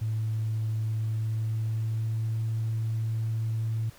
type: tone with pitch glide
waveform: sine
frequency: 110 to 111.79 Hz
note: A2 to A2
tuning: 0 to +28 cents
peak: -25 dBFS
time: 0.01-3.9 s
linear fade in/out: 10 ms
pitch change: +28 cents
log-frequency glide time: 0.99-2.45 s
effects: tanh soft clip ceiling -22 dBFS + pink hiss -54 dBFS RMS until 3.98 s